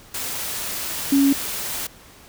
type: tone in noise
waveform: sine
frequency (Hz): 277.2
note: C#4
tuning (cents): 0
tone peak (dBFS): -13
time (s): 1.12-1.33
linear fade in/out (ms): 5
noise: white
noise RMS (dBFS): -28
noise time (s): 0.14-1.87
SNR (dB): +12
effects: pink hiss -47 dBFS RMS until 2.28 s